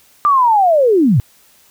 sine linear sweep, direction down, 1200 to 98 Hz, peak -8 dBFS, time 0.25-1.2 s, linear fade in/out 0 ms, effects white hiss -50 dBFS RMS until 1.7 s

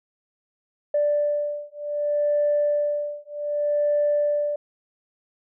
sine beating tone pair, 587.3 / 587.95 Hz, D5 / D5, 0 / +2 cents, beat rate 0.65 Hz, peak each -23 dBFS, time 0.94-4.56 s, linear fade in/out 5 ms, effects tanh soft clip ceiling -13 dBFS

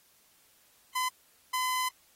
sawtooth tone bursts at uneven times, 1016 Hz, B5, 49 cents sharp, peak -24 dBFS, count 2, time 0.95-1.09 / 1.53-1.89 s, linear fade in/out 10 ms, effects white hiss -64 dBFS RMS until 2.15 s + AAC 48 kbps

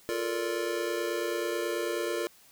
square chord, Bb major seventh, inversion second, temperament just, 349.6 / 437 / 466.2 / 582.7 Hz, F4 / A4 / Bb4 / D5, +2 / -12 / 0 / -14 cents, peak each -34 / -38 / -35 / -37 dBFS, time 0.09-2.27 s, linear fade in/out 0 ms, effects white hiss -58 dBFS RMS until 2.51 s

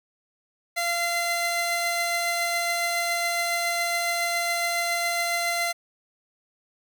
sawtooth tone pair together, 689.4 / 2061 Hz, F5 / C7, -23 / -27 cents, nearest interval octave + perfect fifth, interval 1896 cents, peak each -23 dBFS, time 0.76-5.73 s, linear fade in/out 20 ms, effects none

